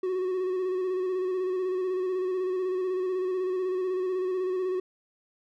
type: tone with vibrato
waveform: triangle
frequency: 370 Hz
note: F#4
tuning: in tune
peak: -24 dBFS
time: 0.03-4.8 s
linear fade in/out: 5 ms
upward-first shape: square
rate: 16 Hz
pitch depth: 28 cents each way
effects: none